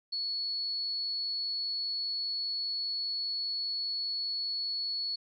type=tone; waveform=sine; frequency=4395 Hz; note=C#8; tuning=16 cents flat; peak=-31 dBFS; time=0.12-5.16 s; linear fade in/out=10 ms; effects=none